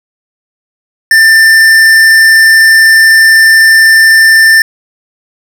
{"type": "tone with tanh clipping", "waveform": "sine", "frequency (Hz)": 1786, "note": "A6", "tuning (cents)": 25, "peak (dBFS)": -3, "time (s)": [1.11, 4.62], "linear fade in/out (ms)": 2, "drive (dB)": 15, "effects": []}